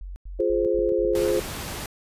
sine tone bursts, 45.76 Hz, F#1, 18 cents flat, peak -33 dBFS, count 5, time 0.01-1.136 s, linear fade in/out 0 ms, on 150 ms, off 94 ms
sine chord, F minor, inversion none, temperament just, 349.2 / 419.1 / 523.8 Hz, F4 / Ab4 / C5, 0 / +16 / +2 cents, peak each -24 dBFS, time 0.39-1.4 s, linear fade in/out 10 ms
click train, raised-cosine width 3 ms, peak -27 dBFS, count 9, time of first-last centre 0.66-1.703 s, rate 7.67 Hz
pink noise, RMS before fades -33 dBFS, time 1.15-1.86 s, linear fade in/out 2 ms
effects resampled to 32000 Hz

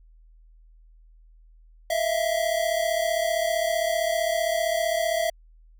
square tone pair together, 641.6 / 677 Hz, E5 / E5, -47 / +46 cents, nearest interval minor second, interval 93 cents, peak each -26 dBFS, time 1.9-5.3 s, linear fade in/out 5 ms, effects added 40 Hz sine -50 dBFS peak until 5.79 s

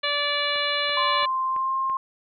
harmonic tone, 580 Hz, D5, 22 cents flat, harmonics 1 / 2 / 3 / 4 / 5 / 6 / 7, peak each -30 / -30 / -30 / -30 / -30 / -30 / -30 dBFS, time 0.03-1.26 s, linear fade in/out 10 ms
click train, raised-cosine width 0.5 ms, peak -26 dBFS, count 5, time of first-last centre 0.56-1.898 s, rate 2.99 Hz
sine tone with pitch glide, 1046.5 to 1062.3 Hz, C6 to C6, 0 to +26 cents, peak -22 dBFS, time 0.97-1.97 s, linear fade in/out 2 ms, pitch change +26 cents, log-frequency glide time 1.47-1.76 s
effects none

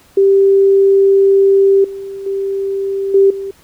sine tone with level steps, 392 Hz, G4, in tune, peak -6 / -23 / -15 / -5 / -20 dBFS, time 0.17-3.51 s, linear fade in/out 5 ms, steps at 1.84 / 2.26 / 3.14 / 3.3 s, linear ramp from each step 5 ms, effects pink hiss -48 dBFS RMS until 3.63 s

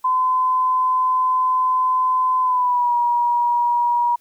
sine tone with pitch glide, 1021 to 958.1 Hz, C6 to A#5, -43 to +47 cents, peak -15 dBFS, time 0.04-4.16 s, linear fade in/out 10 ms, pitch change -110 cents, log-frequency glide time 2.41-2.95 s, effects white hiss -60 dBFS RMS until 4.2 s

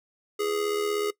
square tone with amplitude modulation, 415.3 Hz, G#4, in tune, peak -23 dBFS, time 0.39-1.11 s, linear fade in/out 10 ms, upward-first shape sine, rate 76.5 Hz, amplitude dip 60%, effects noise-tail reverb RT60 0.1 s tail -20 dB re dry

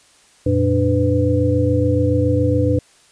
sine tone cluster, 89 / 116.1 / 295.3 / 499.3 Hz, F2 / A#2 / D4 / B4, +33 / -7 / +10 / +19 cents, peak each -19 dBFS, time 0.46-2.79 s, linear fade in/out 5 ms, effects white hiss -52 dBFS RMS until 3.11 s + resampled to 22050 Hz

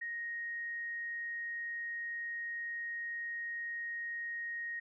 sine tone, 1871 Hz, A#6, 6 cents sharp, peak -37 dBFS, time 0.01-4.8 s, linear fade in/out 10 ms, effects none

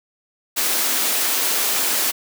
white high-pass noise, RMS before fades -20 dBFS, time 0.56-2.12 s, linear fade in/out 20 ms, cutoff 220 Hz, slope 48 dB/octave, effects none

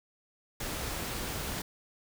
pink noise, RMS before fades -36 dBFS, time 0.6-1.62 s, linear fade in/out 5 ms, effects none

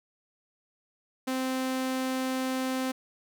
sawtooth tone, 260 Hz, C4, 11 cents flat, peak -24 dBFS, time 1.27-2.92 s, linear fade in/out 10 ms, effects none

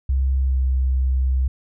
sine tone with pitch glide, 66.3 to 64.97 Hz, C2 to C2, +23 to -12 cents, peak -16 dBFS, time 0.09-1.48 s, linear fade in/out 5 ms, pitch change -35 cents, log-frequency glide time 0.39-0.6 s, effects none

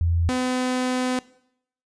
sine / sawtooth tone pair in turn, 84.6 / 253.5 Hz, E2 / B3, +45 / +45 cents, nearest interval octave + perfect fifth, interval 1900 cents, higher second, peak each -18 dBFS, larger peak neither, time 0.01-0.29 / 0.29-1.19 s, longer second, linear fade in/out 0 ms, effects noise-tail reverb RT60 0.7 s tail -20 dB re dry + resampled to 22050 Hz

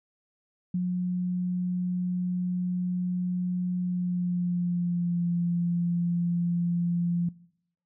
sine tone with pitch glide, 180 to 172.87 Hz, F#3 to F3, -47 to -17 cents, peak -24 dBFS, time 0.74-7.29 s, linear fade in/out 5 ms, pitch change -70 cents, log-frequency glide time 3.79-5.26 s, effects noise-tail reverb RT60 0.7 s tail -21 dB re dry

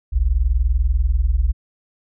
sine tone pair together, 46.59 / 66.9 Hz, F#1 / C2, +13 / +39 cents, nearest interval tritone, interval 626 cents, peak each -17 / -17 dBFS, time 0.12-1.53 s, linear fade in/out 20 ms, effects none

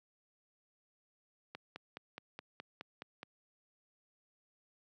click train, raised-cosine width 0.3 ms, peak -28 dBFS, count 9, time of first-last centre 1.55-3.231 s, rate 4.76 Hz, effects high-pass 150 Hz 12 dB/octave

